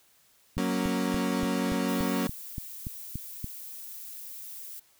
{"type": "click train", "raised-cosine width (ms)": 5, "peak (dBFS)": -22, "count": 11, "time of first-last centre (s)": [0.57, 3.444], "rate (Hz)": 3.48}
{"type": "chord", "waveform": "35% pulse", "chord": "F# major", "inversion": "none", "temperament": "equal", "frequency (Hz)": [185, 233.1, 277.2], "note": ["F#3", "A#3", "C#4"], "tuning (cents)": [0, 0, 0], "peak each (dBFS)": -29, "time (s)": [0.58, 2.27], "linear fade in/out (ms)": 0}
{"type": "noise", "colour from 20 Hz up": "violet", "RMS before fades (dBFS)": -42, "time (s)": [1.88, 4.8], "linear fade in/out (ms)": 10}
{"effects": ["white hiss -63 dBFS RMS until 4.99 s"]}